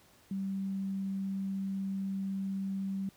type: tone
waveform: sine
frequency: 194 Hz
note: G3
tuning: 18 cents flat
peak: -32 dBFS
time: 0.31-3.09 s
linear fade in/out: 2 ms
effects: pink hiss -62 dBFS RMS until 3.16 s + high-pass 60 Hz 12 dB/octave